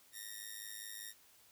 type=ring-modulated tone; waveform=5% pulse; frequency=1854 Hz; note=A#6; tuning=10 cents flat; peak=-32 dBFS; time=0.12-1.14 s; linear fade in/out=50 ms; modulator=52.5 Hz; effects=white hiss -65 dBFS RMS until 1.51 s